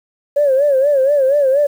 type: tone with vibrato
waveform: sine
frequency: 554.4 Hz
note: C#5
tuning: in tune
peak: -9 dBFS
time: 0.36-1.67 s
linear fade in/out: 10 ms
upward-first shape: sine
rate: 4.2 Hz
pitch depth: 110 cents each way
effects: tanh soft clip ceiling -5 dBFS + 7-bit